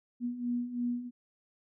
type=beating tone pair; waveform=sine; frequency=240.2 / 243.2 Hz; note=B3 / B3; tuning=-48 / -26 cents; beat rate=3 Hz; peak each=-37 / -32 dBFS; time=0.2-1.11 s; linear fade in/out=50 ms; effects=none